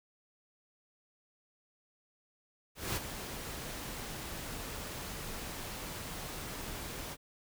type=noise with ADSR envelope; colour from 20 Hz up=pink; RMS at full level=-33 dBFS; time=2.75-7.17 s; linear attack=210 ms; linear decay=30 ms; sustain=-9 dB; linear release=46 ms; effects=none